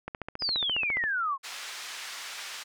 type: click train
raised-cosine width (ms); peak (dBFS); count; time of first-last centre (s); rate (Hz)
0.5; -20; 15; 0.08-1.039; 14.6
type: exponential sweep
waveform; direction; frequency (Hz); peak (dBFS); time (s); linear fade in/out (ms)
sine; down; 5170 to 1046.5; -26; 0.39-1.38; 50
type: band-pass noise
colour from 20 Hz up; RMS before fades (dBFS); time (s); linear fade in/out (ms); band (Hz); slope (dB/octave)
pink; -40; 1.43-2.64; 20; 1500 to 6900; 12
effects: none